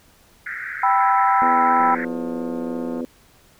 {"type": "band-pass noise", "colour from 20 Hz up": "white", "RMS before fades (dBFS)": -30, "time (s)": [0.46, 2.05], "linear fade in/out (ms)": 2, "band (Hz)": [1400, 2100], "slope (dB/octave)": 96}
{"type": "chord", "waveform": "sine", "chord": "E minor", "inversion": "first", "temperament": "equal", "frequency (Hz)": [784, 987.8, 1318.5], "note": ["G5", "B5", "E6"], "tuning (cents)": [0, 0, 0], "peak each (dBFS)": [-18, -18, -20], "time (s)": [0.83, 1.95], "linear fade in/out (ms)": 5}
{"type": "harmonic tone", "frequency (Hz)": 83.2, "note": "E2", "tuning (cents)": 17, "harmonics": [3, 4, 5, 6, 7], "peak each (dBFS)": [-26, -32, -36, -32, -39], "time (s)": [1.42, 3.05], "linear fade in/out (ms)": 0}
{"type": "click train", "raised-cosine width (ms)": 1, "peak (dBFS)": -24, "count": 216, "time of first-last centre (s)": [1.8, 3.008], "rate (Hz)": 178}
{"effects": ["pink hiss -54 dBFS RMS until 3.59 s"]}